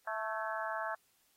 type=harmonic tone with a mistuned harmonic; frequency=220 Hz; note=A3; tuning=in tune; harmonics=3 / 4 / 5 / 6 / 7 / 8; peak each=-40 / -41 / -42 / -43 / -43 / -44 dBFS; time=0.07-0.95 s; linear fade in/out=5 ms; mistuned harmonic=8; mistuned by=-64 cents; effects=white hiss -72 dBFS RMS until 1.36 s + AAC 48 kbps